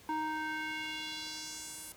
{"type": "tone with band-pass filter sweep", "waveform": "square", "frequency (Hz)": 311.1, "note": "D#4", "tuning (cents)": 0, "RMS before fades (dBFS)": -39, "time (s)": [0.09, 1.92], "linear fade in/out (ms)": 0, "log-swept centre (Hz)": [870, 11000], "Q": 1.9, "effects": ["pink hiss -57 dBFS RMS until 1.96 s", "high-pass 60 Hz 12 dB/octave"]}